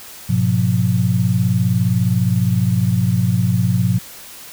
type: chord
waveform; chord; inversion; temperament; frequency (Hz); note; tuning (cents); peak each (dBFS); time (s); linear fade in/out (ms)
sine; F diminished; first; equal with one note detuned; 103.83 / 123.47 / 178.49; Ab2 / Cb3 / F3; 0 / 0 / +38; -18 / -17 / -18; 0.29-3.99; 10
effects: white hiss -37 dBFS RMS until 4.52 s